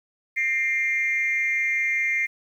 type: tone with amplitude modulation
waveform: sine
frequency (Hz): 2100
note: C7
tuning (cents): +6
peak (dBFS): -16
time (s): 0.36-2.27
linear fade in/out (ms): 20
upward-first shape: sine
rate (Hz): 275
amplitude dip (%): 85
effects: tanh soft clip ceiling -14 dBFS + 9-bit